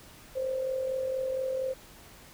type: tone with amplitude modulation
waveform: sine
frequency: 523.3 Hz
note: C5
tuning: in tune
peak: -26 dBFS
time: 0.35-1.74 s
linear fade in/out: 20 ms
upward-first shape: sine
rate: 44.3 Hz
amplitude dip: 50%
effects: pink hiss -52 dBFS RMS until 2.33 s